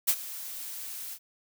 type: noise with ADSR envelope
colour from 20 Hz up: blue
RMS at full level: -22 dBFS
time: 0.07-1.19 s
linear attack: 19 ms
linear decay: 59 ms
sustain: -17 dB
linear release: 64 ms
effects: none